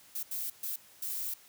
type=noise bursts at uneven times; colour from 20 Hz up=violet; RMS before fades=-36 dBFS; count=4; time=0.15-0.23 / 0.31-0.5 / 0.63-0.76 / 1.02-1.34 s; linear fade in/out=5 ms; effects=white hiss -58 dBFS RMS until 1.48 s + high-pass 60 Hz 12 dB/octave